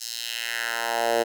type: tone with high-pass filter sweep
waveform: 10% pulse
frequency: 116.54 Hz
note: A#2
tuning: in tune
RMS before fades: -27 dBFS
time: 0-1.24 s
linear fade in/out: 20 ms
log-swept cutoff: 5600 to 460 Hz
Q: 1.9
effects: none